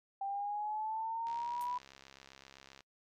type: linear sweep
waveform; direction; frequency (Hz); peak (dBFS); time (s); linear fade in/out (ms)
sine; up; 784 to 991; -35; 0.21-1.78; 5
type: click train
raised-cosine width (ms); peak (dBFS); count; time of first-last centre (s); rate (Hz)
0.2; -36; 105; 1.27-2.806; 67.7
type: noise with exponential decay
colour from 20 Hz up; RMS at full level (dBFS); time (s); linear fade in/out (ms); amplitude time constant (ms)
violet; -43; 1.61-1.69; 1; 17
effects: noise-tail reverb RT60 0.1 s tail -25 dB re dry + resampled to 32000 Hz